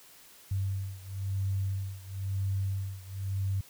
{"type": "beating tone pair", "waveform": "sine", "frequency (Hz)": [96.7, 97.69], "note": ["G2", "G2"], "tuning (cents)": [-23, -5], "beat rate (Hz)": 0.99, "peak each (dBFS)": [-32, -34], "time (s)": [0.51, 3.61], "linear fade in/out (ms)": 5, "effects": ["white hiss -55 dBFS RMS until 3.69 s"]}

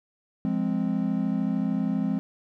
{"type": "chord", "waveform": "triangle", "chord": "F minor", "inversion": "none", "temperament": "equal", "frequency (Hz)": [174.61, 207.7, 261.6], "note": ["F3", "Ab3", "C4"], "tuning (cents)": [0, 0, 0], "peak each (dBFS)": [-27, -25, -26], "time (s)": [0.45, 2.19], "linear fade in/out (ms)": 0, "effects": []}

